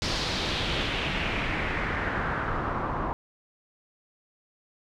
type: noise with low-pass filter sweep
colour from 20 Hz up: pink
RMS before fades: -29 dBFS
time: 0.02-3.13 s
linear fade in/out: 0 ms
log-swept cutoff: 4900 to 1000 Hz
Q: 2.5
effects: none